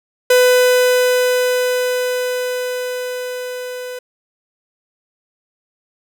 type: tone with level ramp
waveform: 45% pulse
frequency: 500 Hz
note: B4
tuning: 21 cents sharp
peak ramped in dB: -8 to -26 dBFS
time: 0.3-3.99 s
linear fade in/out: 5 ms
effects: none